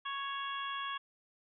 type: harmonic tone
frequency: 554.4 Hz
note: C#5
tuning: in tune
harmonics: 2 / 3 / 4 / 5 / 6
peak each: -38 / -43 / -52 / -46 / -44 dBFS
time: 0.05-0.98 s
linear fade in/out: 10 ms
effects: none